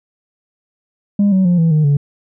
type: tone with pitch steps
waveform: sine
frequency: 202.5 / 188.94 / 176.29 / 164.48 / 153.47 / 143.19 Hz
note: G#3 / F#3 / F3 / E3 / D#3 / D3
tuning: -43 / +37 / +17 / -4 / -23 / -43 cents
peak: -7 dBFS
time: 1.19-1.97 s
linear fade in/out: 5 ms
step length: 130 ms
effects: tanh soft clip ceiling -8 dBFS